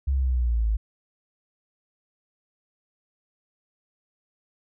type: linear sweep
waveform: sine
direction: down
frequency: 69.3 to 51.91 Hz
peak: -20 dBFS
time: 0.07-0.77 s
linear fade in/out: 10 ms
effects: none